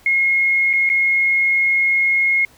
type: tone with dropouts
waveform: sine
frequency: 2156 Hz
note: C#7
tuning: 49 cents flat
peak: -13 dBFS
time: 0.06-2.45 s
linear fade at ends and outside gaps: 2 ms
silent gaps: 0.731-0.735 / 0.892-0.899 s
effects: pink hiss -50 dBFS RMS until 2.57 s